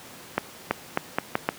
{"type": "accelerating click train", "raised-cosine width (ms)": 0.5, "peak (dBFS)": -6, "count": 6, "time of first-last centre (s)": [0.38, 1.489], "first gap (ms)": 330, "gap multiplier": 0.8, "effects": ["pink hiss -44 dBFS RMS until 1.58 s", "high-pass 150 Hz 12 dB/octave"]}